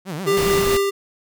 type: tone with vibrato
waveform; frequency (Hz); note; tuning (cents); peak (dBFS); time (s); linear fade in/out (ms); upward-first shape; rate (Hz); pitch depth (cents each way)
sawtooth; 169.6; E3; +50; -22; 0.05-0.66; 50; sine; 7.4; 260
type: tone with tremolo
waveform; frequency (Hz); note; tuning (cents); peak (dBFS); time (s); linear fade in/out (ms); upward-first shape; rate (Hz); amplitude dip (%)
square; 396.9; G4; +22; -16; 0.26-0.91; 20; sine; 4.5; 30
type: noise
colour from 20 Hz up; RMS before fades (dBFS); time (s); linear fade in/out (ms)
pink; -25; 0.37-0.77; 2
effects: none